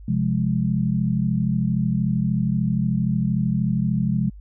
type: chord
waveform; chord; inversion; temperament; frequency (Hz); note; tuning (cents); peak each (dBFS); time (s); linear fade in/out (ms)
sine; F minor; second; equal; 130.81 / 174.61 / 207.7; C3 / F3 / Ab3; 0 / 0 / 0; -23; 0.08-4.3; 5
effects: added 50 Hz sine -38 dBFS peak until 4.4 s